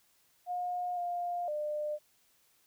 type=tone with pitch steps; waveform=sine; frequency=716 / 703 / 600 Hz; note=F5 / F5 / D5; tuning=+43 / +11 / +37 cents; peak=-32 dBFS; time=0.46-1.99 s; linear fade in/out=50 ms; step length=510 ms; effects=white hiss -69 dBFS RMS until 2.66 s